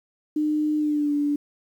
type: tone with pitch glide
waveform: sine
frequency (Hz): 303.2 to 290.8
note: D#4 to D4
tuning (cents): -45 to -17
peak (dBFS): -20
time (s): 0.36-1.36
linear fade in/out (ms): 5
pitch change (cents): -72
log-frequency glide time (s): 0.78-1.13
effects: 9-bit